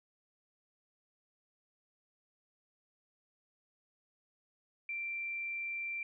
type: tone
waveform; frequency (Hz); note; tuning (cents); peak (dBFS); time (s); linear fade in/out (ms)
sine; 2355; D7; +4; -36; 4.89-6.03; 2
effects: none